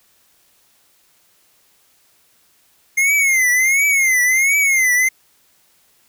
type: tone with vibrato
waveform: square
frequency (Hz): 2120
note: C7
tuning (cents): +22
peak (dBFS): -13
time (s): 2.97-5.09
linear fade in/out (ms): 10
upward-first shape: triangle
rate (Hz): 1.4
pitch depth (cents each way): 150
effects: white hiss -57 dBFS RMS until 6.08 s